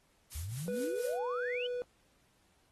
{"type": "noise with tremolo", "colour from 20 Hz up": "blue", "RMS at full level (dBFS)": -43, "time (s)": [0.31, 1.18], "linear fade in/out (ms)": 10, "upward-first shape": "triangle", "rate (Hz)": 4.4, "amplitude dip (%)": 80}
{"type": "exponential sweep", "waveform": "sine", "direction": "up", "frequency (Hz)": [70, 3116], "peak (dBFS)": -37, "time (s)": [0.35, 1.67], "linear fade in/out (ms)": 5}
{"type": "tone", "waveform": "triangle", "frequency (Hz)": 491.6, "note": "B4", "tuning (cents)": -8, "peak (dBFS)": -32, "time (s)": [0.68, 1.82], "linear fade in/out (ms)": 0}
{"effects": ["pink hiss -71 dBFS RMS until 2.71 s", "AAC 32 kbps"]}